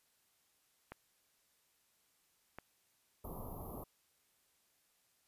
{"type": "clicks", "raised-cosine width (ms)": 0.5, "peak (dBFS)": -31, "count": 2, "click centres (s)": [0.92, 2.586]}
{"type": "band-stop noise", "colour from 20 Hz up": "pink", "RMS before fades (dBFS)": -46, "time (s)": [3.24, 3.84], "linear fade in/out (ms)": 5, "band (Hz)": [1200, 11000], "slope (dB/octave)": 96}
{"effects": ["white hiss -75 dBFS RMS until 5.27 s", "resampled to 32000 Hz"]}